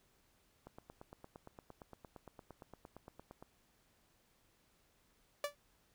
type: click train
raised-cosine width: 1 ms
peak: -37 dBFS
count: 25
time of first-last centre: 0.67-3.425 s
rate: 8.71 Hz
type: tone with exponential decay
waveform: sawtooth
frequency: 580 Hz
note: D5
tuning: 22 cents flat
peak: -28 dBFS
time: 5.44-5.55 s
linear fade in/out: 2 ms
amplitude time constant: 23 ms
effects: pink hiss -73 dBFS RMS until 5.94 s